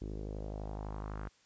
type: tone with low-pass filter sweep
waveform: sawtooth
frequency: 51.91 Hz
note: G#1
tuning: in tune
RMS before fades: -41 dBFS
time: 0.01-1.29 s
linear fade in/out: 10 ms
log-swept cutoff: 350 to 1500 Hz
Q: 2.3
effects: white hiss -67 dBFS RMS until 1.45 s + resampled to 16000 Hz

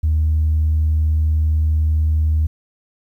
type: tone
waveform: sine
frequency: 77.78 Hz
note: D#2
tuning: in tune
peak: -12 dBFS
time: 0.03-2.47 s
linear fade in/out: 10 ms
effects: tanh soft clip ceiling -10 dBFS + 9-bit

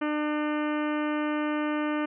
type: harmonic tone with a mistuned harmonic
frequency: 300 Hz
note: D4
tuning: 37 cents sharp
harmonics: 1 / 2 / 3 / 4 / 5 / 6 / 7 / 8 / 9 / 10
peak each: -27 / -34 / -38 / -36 / -39 / -41 / -44 / -44 / -48 / -49 dBFS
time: 0.01-2.06 s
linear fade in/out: 10 ms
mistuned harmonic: 9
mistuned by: +28 cents
effects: none

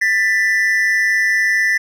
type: tone pair together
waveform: triangle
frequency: 1774.5 / 1979 Hz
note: A6 / B6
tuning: +14 / +3 cents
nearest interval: major second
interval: 189 cents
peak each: -14 dBFS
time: 0.01-1.78 s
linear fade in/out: 10 ms
effects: none

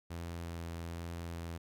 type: tone with vibrato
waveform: sawtooth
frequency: 84.4 Hz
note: E2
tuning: 41 cents sharp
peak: -36 dBFS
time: 0.1-1.58 s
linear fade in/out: 10 ms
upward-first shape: sine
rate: 1.2 Hz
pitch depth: 10 cents each way
effects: none

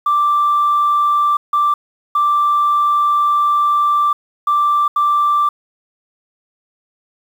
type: tone bursts at uneven times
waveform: sine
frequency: 1174.7 Hz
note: D6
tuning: in tune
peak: -10 dBFS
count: 5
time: 0.06-1.37 / 1.53-1.74 / 2.15-4.13 / 4.47-4.88 / 4.96-5.49 s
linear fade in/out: 5 ms
effects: tanh soft clip ceiling -7 dBFS + 7-bit

